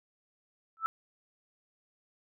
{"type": "tone with exponential growth", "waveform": "sine", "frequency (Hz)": 1318.5, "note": "E6", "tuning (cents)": 0, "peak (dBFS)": -22, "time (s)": [0.77, 0.86], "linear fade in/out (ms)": 0, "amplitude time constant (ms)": 18, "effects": []}